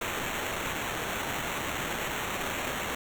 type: noise with sample-and-hold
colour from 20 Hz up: white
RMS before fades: -33 dBFS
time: 0.01-2.95 s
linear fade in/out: 5 ms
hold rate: 4900 Hz
effects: none